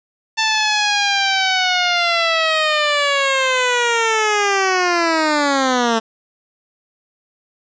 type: linear sweep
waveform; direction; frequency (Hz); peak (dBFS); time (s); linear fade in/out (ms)
10% pulse; down; 889 to 221.6; -6; 0.37-6; 20
effects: resampled to 16000 Hz + 8-bit